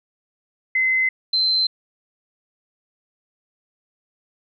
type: tone pair in turn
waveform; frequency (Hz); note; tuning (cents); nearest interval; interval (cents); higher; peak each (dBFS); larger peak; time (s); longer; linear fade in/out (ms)
sine; 2052 / 4093; C7 / C8; -34 / -39; octave; 1195; second; -16; neither; 0.75-1.09 / 1.33-1.67; neither; 5
effects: none